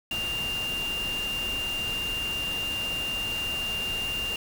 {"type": "tone in noise", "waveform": "sine", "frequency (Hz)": 2794, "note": "F7", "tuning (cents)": 0, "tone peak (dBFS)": -28, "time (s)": [0.11, 4.36], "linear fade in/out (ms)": 2, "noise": "pink", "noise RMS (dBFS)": -37, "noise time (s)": [0.11, 4.36], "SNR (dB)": 6, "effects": []}